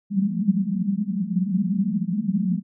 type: band-pass noise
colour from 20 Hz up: white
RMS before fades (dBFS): -23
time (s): 0.1-2.63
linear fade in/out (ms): 50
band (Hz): 180 to 210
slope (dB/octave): 96
effects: none